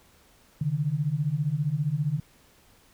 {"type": "beating tone pair", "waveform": "sine", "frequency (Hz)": [138.59, 153.59], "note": ["C#3", "D#3"], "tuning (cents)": [0, -22], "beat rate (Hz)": 15, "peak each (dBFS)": [-28, -26], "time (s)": [0.61, 2.2], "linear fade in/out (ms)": 5, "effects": ["pink hiss -59 dBFS RMS until 2.93 s"]}